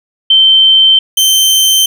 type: tone pair in turn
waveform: sine / sawtooth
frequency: 3107 / 3107 Hz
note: G7 / G7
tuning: -16 / -16 cents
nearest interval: unison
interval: 0 cents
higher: neither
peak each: -3 dBFS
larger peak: neither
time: 0.3-0.99 / 1.17-1.86 s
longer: neither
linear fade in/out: 5 ms
effects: none